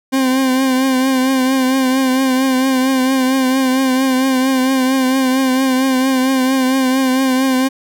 40% pulse tone with vibrato, 261.6 Hz, C4, in tune, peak -11 dBFS, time 0.12-7.69 s, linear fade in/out 20 ms, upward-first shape triangle, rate 4.4 Hz, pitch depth 50 cents each way, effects none

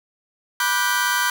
sawtooth chord, G major seventh, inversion first, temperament just, 980 / 1176 / 1470 / 1568 Hz, B5 / D6 / F#6 / G6, -14 / +2 / -12 / 0 cents, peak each -19 / -24 / -20 / -19 dBFS, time 0.6-1.3 s, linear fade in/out 2 ms, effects none

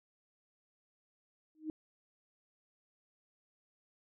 sine tone with exponential growth, 311.7 Hz, D#4, 3 cents sharp, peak -32 dBFS, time 1.55-1.7 s, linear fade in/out 1 ms, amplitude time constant 32 ms, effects none

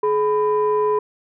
sine tone pair together, 423 / 997.4 Hz, G#4 / B5, +32 / +17 cents, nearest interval octave + minor third, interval 1485 cents, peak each -16 / -20 dBFS, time 0.03-0.99 s, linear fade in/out 5 ms, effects tanh soft clip ceiling -10 dBFS

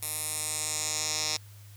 10% pulse tone with band-pass filter sweep, 154.2 Hz, D#3, 15 cents flat, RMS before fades -32 dBFS, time 0.02-1.37 s, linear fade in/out 5 ms, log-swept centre 11000 to 5500 Hz, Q 2.6, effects added 102 Hz sine -47 dBFS peak until 1.76 s + white hiss -57 dBFS RMS until 1.76 s

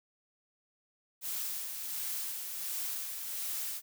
blue noise with tremolo, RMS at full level -36 dBFS, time 1.21-3.82 s, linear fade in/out 50 ms, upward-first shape sine, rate 1.4 Hz, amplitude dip 40%, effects none

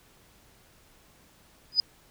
sine tone with exponential growth, 4978 Hz, D#8, in tune, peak -14 dBFS, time 1.72-1.8 s, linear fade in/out 1 ms, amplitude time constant 17 ms, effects pink hiss -59 dBFS RMS until 2.1 s

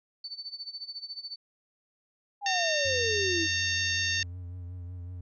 sine tone with tremolo, 4517 Hz, C#8, 32 cents sharp, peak -34 dBFS, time 0.24-1.36 s, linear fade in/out 2 ms, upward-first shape sine, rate 14 Hz, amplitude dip 85%
sine exponential sweep, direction down, 830.6 to 311.1 Hz, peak -29 dBFS, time 2.41-3.48 s, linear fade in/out 50 ms
harmonic tone, 911 Hz, A#5, 40 cents flat, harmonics 2 / 3 / 4 / 5 / 6 / 7, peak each -31 / -33 / -34 / -35 / -36 / -36 dBFS, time 2.46-4.23 s, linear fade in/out 2 ms
triangle tone with vibrato, 89 Hz, F2, 33 cents sharp, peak -35 dBFS, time 2.85-5.21 s, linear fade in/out 5 ms, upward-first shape triangle, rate 5.4 Hz, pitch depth 49 cents each way
effects none

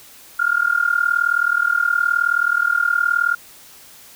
sine tone with amplitude modulation, 1409 Hz, F6, 15 cents sharp, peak -11 dBFS, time 0.39-3.35 s, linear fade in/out 10 ms, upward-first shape sine, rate 39 Hz, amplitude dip 90%, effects white hiss -44 dBFS RMS until 4.15 s

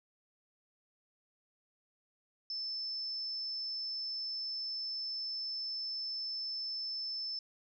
sine tone, 5274 Hz, E8, in tune, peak -36 dBFS, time 2.5-7.39 s, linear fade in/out 2 ms, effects none

